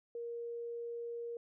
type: tone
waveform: sine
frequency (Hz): 470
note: A#4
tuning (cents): +14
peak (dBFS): -39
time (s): 0.15-1.37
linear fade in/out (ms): 2
effects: none